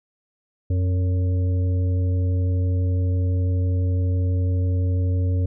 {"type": "harmonic tone with a mistuned harmonic", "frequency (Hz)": 90.6, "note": "F#2", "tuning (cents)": -36, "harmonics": [1, 3, 5, 6], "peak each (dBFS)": [-18, -32, -36, -40], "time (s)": [0.7, 5.46], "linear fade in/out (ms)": 5, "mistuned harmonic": 6, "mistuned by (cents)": 57, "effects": []}